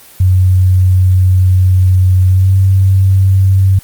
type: tone with pitch glide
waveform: sine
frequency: 92.5 to 95.65 Hz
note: F#2 to G2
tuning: 0 to -42 cents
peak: -5 dBFS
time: 0.2-3.79 s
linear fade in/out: 5 ms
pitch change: +58 cents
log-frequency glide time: 2.29-2.53 s
effects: white hiss -38 dBFS RMS until 3.83 s + Opus 24 kbps